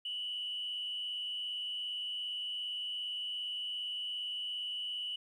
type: tone with frequency modulation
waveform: sine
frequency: 2960 Hz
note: F#7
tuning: in tune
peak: -35 dBFS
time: 0.05-5.16 s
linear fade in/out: 5 ms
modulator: 97.4 Hz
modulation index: 0.76
effects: tanh soft clip ceiling -31 dBFS + 12-bit